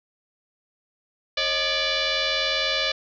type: tone with frequency modulation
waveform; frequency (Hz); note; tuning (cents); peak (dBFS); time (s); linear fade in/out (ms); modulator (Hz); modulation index
sine; 541; C#5; -42; -21; 1.37-2.92; 5; 583; 7.2
effects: none